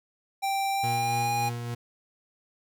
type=tone with pitch glide; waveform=square; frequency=784 to 816.8 Hz; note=G5 to G#5; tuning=0 to -29 cents; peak=-26 dBFS; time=0.42-1.5 s; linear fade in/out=20 ms; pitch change=+71 cents; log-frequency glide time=0.72-1.3 s
type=tone with tremolo; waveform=40% pulse; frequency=119.2 Hz; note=A#2; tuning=39 cents sharp; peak=-29 dBFS; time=0.83-1.75 s; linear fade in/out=10 ms; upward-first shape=sine; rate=3.5 Hz; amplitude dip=30%
effects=none